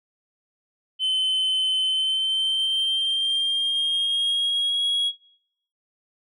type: tone with pitch glide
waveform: sine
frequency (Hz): 3058 to 3316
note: G7 to G#7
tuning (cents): -44 to -3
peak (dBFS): -18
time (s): 0.99-5.12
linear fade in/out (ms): 50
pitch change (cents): +141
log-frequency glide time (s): 1.84-4.83
effects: noise-tail reverb RT60 0.7 s tail -19 dB re dry + tanh soft clip ceiling -19 dBFS